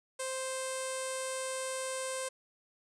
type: tone with low-pass filter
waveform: sawtooth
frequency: 523.3 Hz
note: C5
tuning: in tune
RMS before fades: -37 dBFS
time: 0.19-2.29 s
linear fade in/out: 10 ms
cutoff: 8800 Hz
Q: 6
effects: none